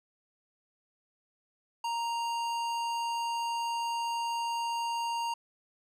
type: tone with hard clipping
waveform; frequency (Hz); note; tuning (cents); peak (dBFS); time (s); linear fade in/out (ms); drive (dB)
sine; 932.3; A#5; 0; -32; 1.84-5.34; 5; 15
effects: none